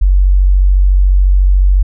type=tone; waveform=sine; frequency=47 Hz; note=F#1; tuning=28 cents sharp; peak=-5 dBFS; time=0.01-1.83 s; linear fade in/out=10 ms; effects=none